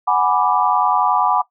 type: chord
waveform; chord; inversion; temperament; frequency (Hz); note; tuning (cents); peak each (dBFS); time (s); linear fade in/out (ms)
sine; G# half-diminished seventh; third; equal; 740 / 830.6 / 987.8 / 1174.7; F#5 / G#5 / B5 / D6; 0 / 0 / 0 / 0; -19; 0.07-1.42; 10
effects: noise-tail reverb RT60 0.1 s tail -17 dB re dry